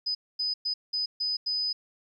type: tone bursts at uneven times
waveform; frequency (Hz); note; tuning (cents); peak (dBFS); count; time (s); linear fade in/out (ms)
sine; 5000; D#8; +8; -26; 6; 0.06-0.15 / 0.39-0.54 / 0.65-0.74 / 0.93-1.06 / 1.2-1.37 / 1.46-1.73; 10
effects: 11-bit